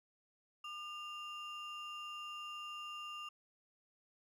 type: ring-modulated tone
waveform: triangle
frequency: 1999 Hz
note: B6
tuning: 20 cents sharp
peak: -39 dBFS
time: 0.64-3.29 s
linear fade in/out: 5 ms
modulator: 794 Hz
effects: none